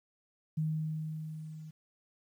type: tone with level ramp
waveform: sine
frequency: 156.4 Hz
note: D#3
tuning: 9 cents sharp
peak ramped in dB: -28 to -44 dBFS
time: 0.57-1.71 s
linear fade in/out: 10 ms
effects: 11-bit